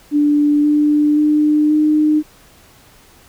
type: tone with pitch steps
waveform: sine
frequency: 293.7 / 297.3 / 300.9 / 304.6 Hz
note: D4 / D4 / D4 / D#4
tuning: 0 / +21 / +42 / -37 cents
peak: -10 dBFS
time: 0.11-2.23 s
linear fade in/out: 50 ms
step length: 530 ms
effects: pink hiss -47 dBFS RMS until 3.28 s